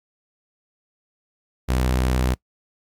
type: tone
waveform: sawtooth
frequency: 63.2 Hz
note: B1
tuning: 41 cents sharp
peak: -14 dBFS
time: 1.68-2.35 s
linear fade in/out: 20 ms
effects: noise-tail reverb RT60 0.1 s tail -23 dB re dry + MP3 96 kbps